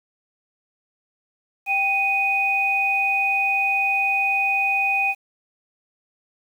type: tone pair together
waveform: sine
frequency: 784 / 2489 Hz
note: G5 / D#7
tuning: 0 / 0 cents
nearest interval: octave + minor sixth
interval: 2000 cents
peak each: -24 / -19 dBFS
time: 1.66-5.15 s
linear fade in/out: 50 ms
effects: 8-bit